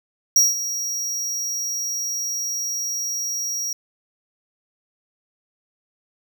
square tone with ADSR envelope, 5680 Hz, F8, 28 cents sharp, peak -11 dBFS, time 0.36-3.73 s, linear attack 3 ms, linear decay 180 ms, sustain -13 dB, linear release 3 ms, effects none

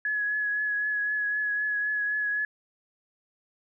sine tone with vibrato, 1688 Hz, G#6, 28 cents sharp, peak -25 dBFS, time 0.05-2.45 s, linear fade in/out 2 ms, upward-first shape triangle, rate 3.9 Hz, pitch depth 25 cents each way, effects none

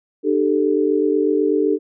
sine chord, D suspended fourth, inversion none, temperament equal with one note detuned, 301.1 / 392 / 440 Hz, D4 / G4 / A4, +43 / 0 / 0 cents, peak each -19 dBFS, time 0.23-1.79 s, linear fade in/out 50 ms, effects none

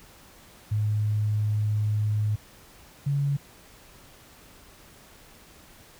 sine tone pair in turn, 105.9 / 141.36 Hz, G#2 / C#3, +34 / +34 cents, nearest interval perfect fourth, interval 500 cents, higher second, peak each -22 dBFS, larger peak neither, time 0.71-2.36 / 3.06-3.37 s, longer first, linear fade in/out 10 ms, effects pink hiss -52 dBFS RMS until 5.99 s

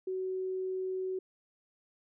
sine tone, 374.6 Hz, F#4, 21 cents sharp, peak -32 dBFS, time 0.07-1.19 s, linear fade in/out 5 ms, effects none

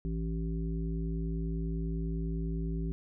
harmonic tone, 55 Hz, A1, in tune, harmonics 1 / 3 / 5 / 7, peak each -33 / -35 / -42 / -44 dBFS, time 0.05-2.92 s, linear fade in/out 0 ms, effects none

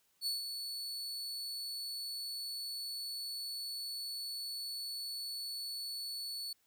40% pulse tone with ADSR envelope, 4435 Hz, C#8, in tune, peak -31 dBFS, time 0.21-6.53 s, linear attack 55 ms, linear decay 150 ms, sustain -7 dB, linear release 4 ms, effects white hiss -74 dBFS RMS until 6.66 s

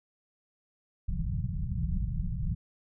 pink low-pass noise, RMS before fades -31 dBFS, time 1.08-2.55 s, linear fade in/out 10 ms, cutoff 190 Hz, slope 96 dB/octave, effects none

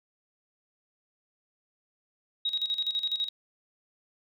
sine tone with tremolo, 3800 Hz, A#7, 33 cents sharp, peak -25 dBFS, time 2.45-3.29 s, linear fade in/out 5 ms, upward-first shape square, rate 12 Hz, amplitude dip 70%, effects none

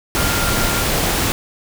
sine tone in noise, 1396.9 Hz, F6, in tune, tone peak -25 dBFS, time 0.17-0.83 s, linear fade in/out 0 ms, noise pink, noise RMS -18 dBFS, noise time 0.15-1.32 s, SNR -10 dB, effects none

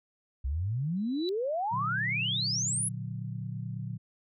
sine exponential sweep, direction up, 61.74 to 11130 Hz, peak -28 dBFS, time 0.44-2.89 s, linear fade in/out 10 ms
sine tone with exponential growth, 3951 Hz, B7, in tune, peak -33 dBFS, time 0.97-1.29 s, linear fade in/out 0 ms, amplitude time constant 68 ms
sine chord, Bb augmented, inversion none, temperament just, 116.54 / 145.68 / 182.1 Hz, Bb2 / D3 / F#3, 0 / -14 / -27 cents, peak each -36 / -39 / -40 dBFS, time 1.71-3.98 s, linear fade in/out 20 ms
effects none

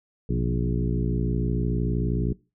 harmonic tone with a mistuned harmonic, 59.6 Hz, A#1, 39 cents sharp, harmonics 1 / 2 / 3 / 4 / 5 / 6 / 7, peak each -27 / -27 / -28 / -33 / -34 / -35 / -35 dBFS, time 0.29-2.33 s, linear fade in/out 5 ms, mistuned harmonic 2, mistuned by +93 cents, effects noise-tail reverb RT60 0.3 s tail -23 dB re dry

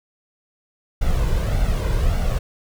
brown noise with flanger, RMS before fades -19 dBFS, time 1.01-2.39 s, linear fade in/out 10 ms, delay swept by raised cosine 1.4 to 2.03 ms, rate 1.7 Hz, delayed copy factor +0.6, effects none

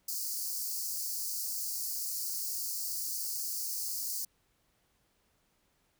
white high-pass noise, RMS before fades -36 dBFS, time 0.08-4.25 s, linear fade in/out 5 ms, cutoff 4400 Hz, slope 96 dB/octave, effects pink hiss -73 dBFS RMS until 5.99 s

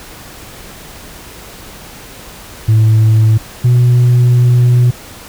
sine tone pair in turn, 110 / 122.73 Hz, A2 / B2, 0 / -10 cents, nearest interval major second, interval 190 cents, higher second, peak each -3 dBFS, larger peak neither, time 2.68-3.38 / 3.64-4.91 s, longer second, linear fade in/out 10 ms, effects tanh soft clip ceiling -4 dBFS + pink hiss -33 dBFS RMS until 5.28 s

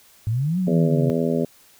sine exponential two-way sweep, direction up then down, 103.83 to 188.6 to 135.2 Hz, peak -19 dBFS, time 0.27-1.1 s, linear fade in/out 0 ms, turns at 0.59 s
harmonic tone, 82.41 Hz, E2, in tune, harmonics 2 / 3 / 4 / 5 / 6 / 7 / 8, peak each -25 / -23 / -32 / -25 / -29 / -28 / -35 dBFS, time 0.67-1.45 s, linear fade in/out 5 ms
effects white hiss -53 dBFS RMS until 1.79 s

